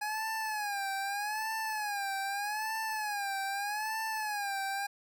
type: tone with vibrato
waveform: 25% pulse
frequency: 832 Hz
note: G#5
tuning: 3 cents sharp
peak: -29 dBFS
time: 0.01-4.87 s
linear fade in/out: 10 ms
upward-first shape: sine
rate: 0.81 Hz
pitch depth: 110 cents each way
effects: none